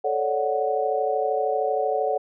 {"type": "chord", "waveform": "sine", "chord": "D major seventh", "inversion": "second", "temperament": "equal with one note detuned", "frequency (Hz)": [437.2, 554.4, 587.3, 740], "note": ["A4", "C#5", "D5", "F#5"], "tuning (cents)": [-11, 0, 0, 0], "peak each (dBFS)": [-26, -27, -29, -25], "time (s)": [0.04, 2.18], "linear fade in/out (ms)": 10, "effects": []}